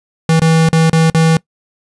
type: tone with dropouts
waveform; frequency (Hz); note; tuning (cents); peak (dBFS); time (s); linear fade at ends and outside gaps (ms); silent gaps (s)
square; 162; E3; -30; -8; 0.29-1.37; 2; 0.396-0.418 / 0.689-0.729 / 0.898-0.93 / 1.1-1.146
effects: noise-tail reverb RT60 0.1 s tail -22 dB re dry + resampled to 24000 Hz